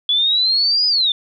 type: exponential two-way sweep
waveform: sine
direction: up then down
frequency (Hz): 3400 to 5020 to 3512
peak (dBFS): -13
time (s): 0.09-1.12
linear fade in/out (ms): 2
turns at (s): 0.87
effects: none